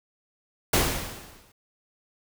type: noise with exponential decay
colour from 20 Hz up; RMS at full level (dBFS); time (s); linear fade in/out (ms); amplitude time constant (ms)
pink; -19; 0.73-1.52; 5; 170
effects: none